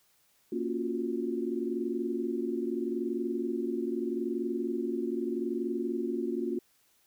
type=chord; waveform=sine; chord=Gb major seventh; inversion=first; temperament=equal; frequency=233.1 / 277.2 / 349.2 / 370 Hz; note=Bb3 / Db4 / F4 / Gb4; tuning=0 / 0 / 0 / 0 cents; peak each=-35 / -36 / -33 / -37 dBFS; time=0.52-6.59 s; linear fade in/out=5 ms; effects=white hiss -68 dBFS RMS until 7.06 s